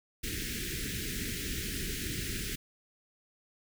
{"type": "band-stop noise", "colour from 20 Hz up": "pink", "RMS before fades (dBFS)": -36, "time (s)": [0.23, 2.56], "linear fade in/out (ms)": 10, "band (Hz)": [420, 1600], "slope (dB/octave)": 48, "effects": []}